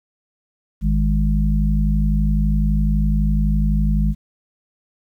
harmonic tone, 51.91 Hz, G#1, in tune, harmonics 1 / 3 / 4, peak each -16 / -21 / -22 dBFS, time 0.81-4.15 s, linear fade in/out 50 ms, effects 9-bit

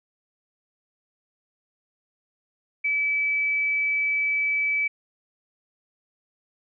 sine tone, 2300 Hz, D7, 37 cents flat, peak -21 dBFS, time 2.84-4.88 s, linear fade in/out 10 ms, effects none

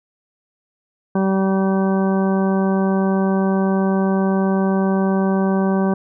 harmonic tone, 192.3 Hz, G3, 33 cents flat, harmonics 1 / 2 / 3 / 4 / 5 / 6 / 8, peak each -16 / -22 / -26 / -28 / -30 / -32 / -34 dBFS, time 1.15-5.94 s, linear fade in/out 5 ms, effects none

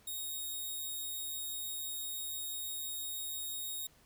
5% pulse tone, 3751 Hz, A#7, 10 cents sharp, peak -30 dBFS, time 0.07-3.87 s, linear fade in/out 5 ms, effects pink hiss -65 dBFS RMS until 4.05 s

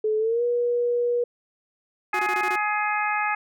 sine tone with pitch glide, 431.5 to 481.6 Hz, A4 to B4, -34 to -44 cents, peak -20 dBFS, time 0.04-1.24 s, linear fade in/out 5 ms, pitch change +190 cents, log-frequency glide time 0.18-0.43 s
harmonic tone, 420 Hz, G#4, 19 cents sharp, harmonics 2 / 3 / 4 / 5 / 6, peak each -26 / -28 / -29 / -30 / -31 dBFS, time 2.13-3.35 s, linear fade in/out 5 ms
sawtooth tone bursts, 367.6 Hz, F#4, 11 cents flat, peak -25 dBFS, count 6, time 2.14-2.557 s, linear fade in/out 2 ms, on 52 ms, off 21 ms
effects none

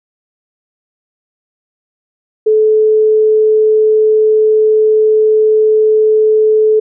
sine tone, 432.7 Hz, A4, 29 cents flat, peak -6 dBFS, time 2.46-6.8 s, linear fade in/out 10 ms, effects none

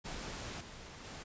pink noise with level steps, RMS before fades -43 / -50 / -47 dBFS, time 0.04-1.24 s, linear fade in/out 20 ms, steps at 0.6 / 1.04 s, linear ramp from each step 10 ms, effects resampled to 16000 Hz

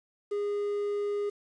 triangle tone with quantisation, 410 Hz, G#4, 22 cents flat, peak -26 dBFS, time 0.31-1.3 s, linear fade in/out 10 ms, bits 9, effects resampled to 22050 Hz

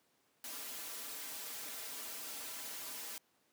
white noise with comb filter, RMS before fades -45 dBFS, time 0.44-3.18 s, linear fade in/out 2 ms, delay 5.5 ms, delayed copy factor -1, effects pink hiss -74 dBFS RMS until 3.52 s + high-pass 200 Hz 12 dB/octave

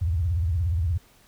sine tone with vibrato, 84 Hz, E2, 33 cents sharp, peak -21 dBFS, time 0.01-0.98 s, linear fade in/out 10 ms, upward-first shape triangle, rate 17 Hz, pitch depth 290 cents each way, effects pink hiss -57 dBFS RMS until 1.27 s

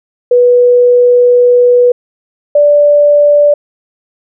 sine tone pair in turn, 489.7 / 584.7 Hz, B4 / D5, -15 / -8 cents, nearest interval minor third, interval 307 cents, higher second, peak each -3 dBFS, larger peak neither, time 0.31-1.92 / 2.55-3.54 s, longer first, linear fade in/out 5 ms, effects none

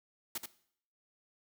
white noise with echo, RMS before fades -37 dBFS, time 0.35-0.38 s, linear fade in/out 5 ms, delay 80 ms, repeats 1, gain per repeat -5 dB, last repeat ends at 0.46 s, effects noise-tail reverb RT60 0.6 s tail -17 dB re dry

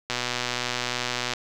click train, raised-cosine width 0.2 ms, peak -9 dBFS, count 153, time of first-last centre 0.1-1.336 s, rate 123 Hz, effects none

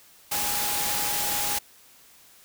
sine tone in noise, 826 Hz, G#5, 10 cents flat, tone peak -34 dBFS, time 0.31-1.59 s, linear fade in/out 10 ms, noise white, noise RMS -27 dBFS, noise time 0.31-1.59 s, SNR -10 dB, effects white hiss -54 dBFS RMS until 2.44 s

